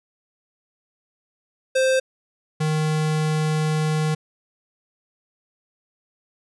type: tone pair in turn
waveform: square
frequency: 523.3 / 154.99 Hz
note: C5 / D#3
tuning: 0 / -6 cents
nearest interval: octave + major sixth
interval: 2106 cents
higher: first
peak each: -17 / -20 dBFS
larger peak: first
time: 1.75-2 / 2.6-4.15 s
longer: second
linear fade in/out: 10 ms
effects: resampled to 24000 Hz